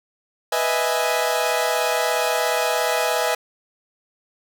sawtooth chord, E major seventh, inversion second, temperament equal, 493.9 / 622.3 / 659.3 / 830.6 Hz, B4 / D#5 / E5 / G#5, 0 / 0 / 0 / 0 cents, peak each -21 dBFS, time 0.52-3.35 s, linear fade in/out 5 ms, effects none

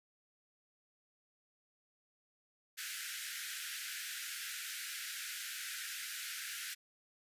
pink high-pass noise, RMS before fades -43 dBFS, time 2.77-6.75 s, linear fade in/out 20 ms, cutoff 1400 Hz, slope 96 dB/octave, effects resampled to 32000 Hz

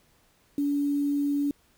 sine tone with quantisation, 286.3 Hz, D4, 44 cents flat, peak -23 dBFS, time 0.58-1.51 s, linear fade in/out 2 ms, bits 8, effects pink hiss -64 dBFS RMS until 1.77 s

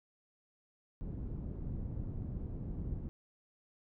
pink low-pass noise, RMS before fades -40 dBFS, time 1.01-3.09 s, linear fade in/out 0 ms, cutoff 210 Hz, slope 12 dB/octave, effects none

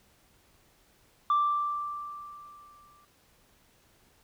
sine tone with exponential decay, 1174.7 Hz, D6, in tune, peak -19 dBFS, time 1.3-3.05 s, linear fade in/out 2 ms, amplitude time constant 380 ms, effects tanh soft clip ceiling -19 dBFS + pink hiss -64 dBFS RMS until 4.23 s

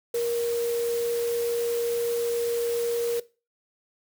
sine tone in noise, 470.8 Hz, A#4, 17 cents sharp, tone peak -23 dBFS, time 0.14-3.2 s, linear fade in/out 5 ms, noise white, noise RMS -38 dBFS, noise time 0.14-3.2 s, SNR +12 dB, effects noise-tail reverb RT60 0.3 s tail -19 dB re dry

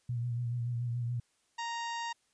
sine tone with vibrato, 120 Hz, B2, 49 cents flat, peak -31 dBFS, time 0.09-1.2 s, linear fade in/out 5 ms, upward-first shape sine, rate 7 Hz, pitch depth 40 cents each way
harmonic tone, 932.3 Hz, A#5, in tune, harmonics 1 / 2 / 3 / 4 / 5 / 6 / 7 / 8, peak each -36 / -42 / -46 / -48 / -50 / -52 / -53 / -54 dBFS, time 1.58-2.13 s, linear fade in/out 10 ms
effects white hiss -73 dBFS RMS until 2.33 s + resampled to 22050 Hz

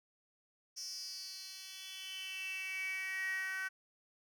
10% pulse tone with high-pass filter sweep, 379.3 Hz, F#4, 43 cents sharp, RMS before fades -42 dBFS, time 0.76-3.69 s, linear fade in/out 20 ms, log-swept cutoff 5500 to 1600 Hz, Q 8.2, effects none

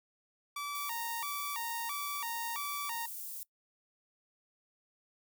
sawtooth tone with vibrato, 1035 Hz, C6, 19 cents flat, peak -33 dBFS, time 0.56-3.06 s, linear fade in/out 5 ms, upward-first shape square, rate 1.5 Hz, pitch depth 190 cents each way
white high-pass noise, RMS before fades -43 dBFS, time 0.75-3.43 s, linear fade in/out 0 ms, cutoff 10000 Hz, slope 12 dB/octave
effects noise-tail reverb RT60 0.1 s tail -22 dB re dry

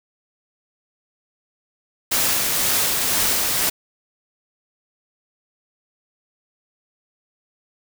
white noise with tremolo, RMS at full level -19 dBFS, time 2.11-3.7 s, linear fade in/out 10 ms, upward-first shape sine, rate 2 Hz, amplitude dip 25%, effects none

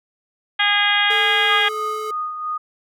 harmonic tone, 409.7 Hz, G#4, 24 cents flat, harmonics 2 / 3 / 4 / 5 / 6 / 7 / 8 / 9, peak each -24 / -26 / -20 / -21 / -26 / -27 / -20 / -31 dBFS, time 0.59-1.69 s, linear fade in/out 10 ms
square tone with pitch glide, 440 to 431.9 Hz, A4 to A4, 0 to -32 cents, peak -28 dBFS, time 1.1-2.11 s, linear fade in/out 5 ms, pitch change -32 cents, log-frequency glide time 1.58-1.63 s
sine tone with tremolo, 1236 Hz, D#6, 12 cents flat, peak -21 dBFS, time 1.44-2.58 s, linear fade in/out 10 ms, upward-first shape sine, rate 3 Hz, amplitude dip 50%
effects none

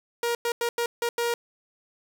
sawtooth tone bursts at uneven times, 472.3 Hz, A#4, 23 cents sharp, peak -20 dBFS, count 6, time 0.23-0.35 / 0.45-0.52 / 0.61-0.69 / 0.78-0.86 / 1.02-1.09 / 1.18-1.34 s, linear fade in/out 2 ms, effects none

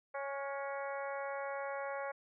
harmonic tone with a mistuned harmonic, 277.2 Hz, C#4, in tune, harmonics 2 / 3 / 4 / 5 / 6 / 7 / 8, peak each -40 / -44 / -46 / -48 / -50 / -51 / -52 dBFS, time 0.14-2.12 s, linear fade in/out 10 ms, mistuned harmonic 5, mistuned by +36 cents, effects none

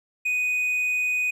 triangle tone, 2489 Hz, D#7, in tune, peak -20 dBFS, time 0.25-1.31 s, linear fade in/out 10 ms, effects none

